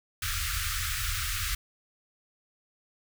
pink band-stop noise, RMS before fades -31 dBFS, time 0.22-1.55 s, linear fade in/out 5 ms, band 110 to 1200 Hz, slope 96 dB/octave, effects none

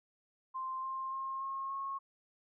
sine tone with pitch steps, 1046.5 / 1057.4 / 1068.5 / 1079.7 / 1090.9 Hz, C6 / C6 / C6 / C#6 / C#6, 0 / +18 / +36 / -46 / -28 cents, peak -36 dBFS, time 0.54-1.99 s, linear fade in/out 20 ms, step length 290 ms, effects none

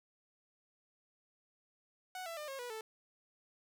sawtooth tone with pitch steps, 740 / 666.9 / 601.1 / 541.7 / 488.2 / 440 Hz, F#5 / E5 / D5 / C#5 / B4 / A4, 0 / +20 / +40 / -40 / -20 / 0 cents, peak -38 dBFS, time 2.15-2.81 s, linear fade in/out 2 ms, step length 110 ms, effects none

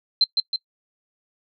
sine tone with echo, 4114 Hz, C8, 30 cents flat, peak -13 dBFS, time 0.21-0.24 s, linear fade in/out 2 ms, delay 160 ms, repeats 2, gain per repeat -4 dB, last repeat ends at 0.56 s, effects noise-tail reverb RT60 0.1 s tail -23 dB re dry

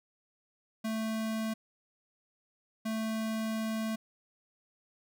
square tone bursts at uneven times, 220.9 Hz, A3, 7 cents sharp, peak -32 dBFS, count 2, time 0.84-1.54 / 2.85-3.96 s, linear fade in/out 10 ms, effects none

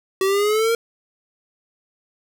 square exponential sweep, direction up, 378.9 to 466.2 Hz, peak -17 dBFS, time 0.21-0.75 s, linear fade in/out 2 ms, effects none

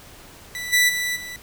sawtooth tone with level steps, 1974 Hz, B6, 1 cent flat, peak -25 / -11 / -19 / -29 dBFS, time 0.55-1.36 s, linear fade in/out 0 ms, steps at 0.72 / 0.88 / 1.15 s, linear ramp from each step 20 ms, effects pink hiss -45 dBFS RMS until 1.42 s

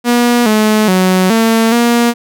sawtooth tone with pitch steps, 240.6 / 214.9 / 185.6 / 225.6 / 236.8 Hz, B3 / A3 / F#3 / A3 / A#3, -45 / -41 / +6 / +44 / +27 cents, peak -4 dBFS, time 0.04-2.14 s, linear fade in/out 50 ms, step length 420 ms, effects none

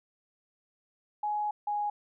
sine tone pair in turn, 838 / 829.3 Hz, G#5 / G#5, +15 / -3 cents, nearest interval unison, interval 18 cents, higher first, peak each -28 dBFS, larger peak neither, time 1.23-1.51 / 1.67-1.9 s, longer first, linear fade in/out 5 ms, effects none

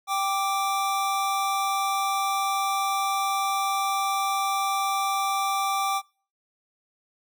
square tone pair together, 784 / 1174.7 Hz, G5 / D6, 0 / 0 cents, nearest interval perfect fifth, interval 700 cents, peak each -27 dBFS, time 0.07-6.02 s, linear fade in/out 50 ms, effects noise-tail reverb RT60 0.4 s tail -24 dB re dry

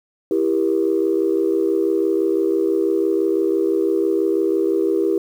sine chord, E diminished, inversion none, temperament just, 329.6 / 395.6 / 474.7 Hz, E4 / G4 / Bb4, 0 / +16 / +31 cents, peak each -19 / -18 / -23 dBFS, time 0.31-5.18 s, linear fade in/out 2 ms, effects tanh soft clip ceiling -7 dBFS + 8-bit

